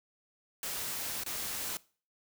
white noise with dropouts, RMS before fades -37 dBFS, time 0.63-1.77 s, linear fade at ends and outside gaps 1 ms, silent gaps 1.236-1.262 s, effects noise-tail reverb RT60 0.4 s tail -21 dB re dry

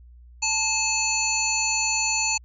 harmonic tone with a mistuned harmonic, 880 Hz, A5, in tune, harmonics 1 / 3 / 5 / 7 / 8, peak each -30 / -26 / -29 / -29 / -26 dBFS, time 0.42-2.38 s, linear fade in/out 10 ms, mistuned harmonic 3, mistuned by -32 cents, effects added 60 Hz sine -45 dBFS peak until 2.44 s

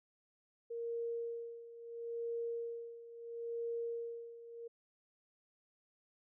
sine tone with tremolo, 466.2 Hz, A#4, in tune, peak -36 dBFS, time 0.7-4.68 s, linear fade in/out 10 ms, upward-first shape sine, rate 0.74 Hz, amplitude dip 80%, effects none

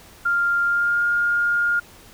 sine tone with pitch glide, 1397 to 1415.7 Hz, F6 to F6, 0 to +23 cents, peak -17 dBFS, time 0.25-1.8 s, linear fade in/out 10 ms, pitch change +23 cents, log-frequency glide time 0.65-1.04 s, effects pink hiss -47 dBFS RMS until 2.13 s

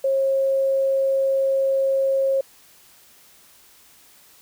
sine tone, 540 Hz, C#5, 45 cents flat, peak -17 dBFS, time 0.04-2.41 s, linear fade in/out 5 ms, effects white hiss -52 dBFS RMS until 4.41 s

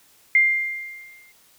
sine tone with exponential decay, 2100 Hz, C7, 6 cents sharp, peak -11 dBFS, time 0.35-1.32 s, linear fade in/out 2 ms, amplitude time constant 210 ms, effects white hiss -56 dBFS RMS until 1.58 s

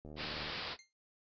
click train, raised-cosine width 2 ms, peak -36 dBFS, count 35, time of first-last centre 0.05-0.499 s, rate 75.7 Hz
white low-pass noise, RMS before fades -42 dBFS, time 0.16-0.77 s, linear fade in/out 50 ms, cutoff 5000 Hz, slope 96 dB/octave
5% pulse tone with exponential decay, 2100 Hz, C7, 6 cents sharp, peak -40 dBFS, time 0.79-0.93 s, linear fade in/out 1 ms, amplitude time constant 29 ms
effects noise-tail reverb RT60 0.2 s tail -20 dB re dry + resampled to 16000 Hz

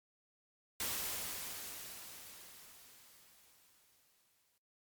white noise with exponential decay, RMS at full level -37 dBFS, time 0.8-4.58 s, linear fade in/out 1 ms, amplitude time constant 820 ms, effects noise-tail reverb RT60 0.2 s tail -20 dB re dry + MP3 96 kbps

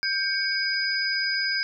sine tone cluster, 1573 / 2231 / 4959 Hz, G6 / C#7 / D#8, +6 / +11 / -7 cents, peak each -27 / -31 / -26 dBFS, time 0.03-1.63 s, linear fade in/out 0 ms, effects none

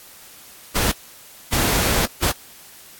pink noise bursts at uneven times, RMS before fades -19 dBFS, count 3, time 0.75-0.92 / 1.52-2.06 / 2.22-2.32 s, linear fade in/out 10 ms, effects white hiss -44 dBFS RMS until 2.99 s + AAC 64 kbps

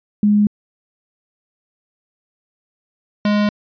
sine / square tone pair in turn, 207.7 / 207.7 Hz, G#3 / G#3, 0 / 0 cents, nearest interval unison, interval 0 cents, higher neither, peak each -10 / -14 dBFS, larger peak first, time 0.23-0.47 / 3.25-3.49 s, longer neither, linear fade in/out 2 ms, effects resampled to 11025 Hz

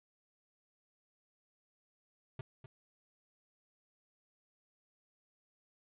square tone with echo, 129.7 Hz, C3, 15 cents flat, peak -40 dBFS, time 2.39-2.41 s, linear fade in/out 2 ms, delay 250 ms, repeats 1, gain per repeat -10 dB, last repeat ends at 2.66 s, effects resampled to 8000 Hz + 13-bit

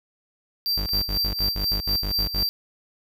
square tone with tremolo, 4699 Hz, D8, in tune, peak -21 dBFS, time 0.66-2.49 s, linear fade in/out 0 ms, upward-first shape sine, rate 4.1 Hz, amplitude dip 70%
40% pulse tone bursts, 50.4 Hz, G1, 49 cents sharp, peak -25 dBFS, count 11, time 0.77-2.434 s, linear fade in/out 5 ms, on 94 ms, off 63 ms
click train, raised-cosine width 0.3 ms, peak -27 dBFS, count 4, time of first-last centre 0.89-2.39 s, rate 2 Hz
effects none

